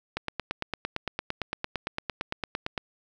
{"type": "click train", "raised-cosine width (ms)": 0.3, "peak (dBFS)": -13, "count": 24, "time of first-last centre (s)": [0.17, 2.778], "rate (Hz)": 8.82, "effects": []}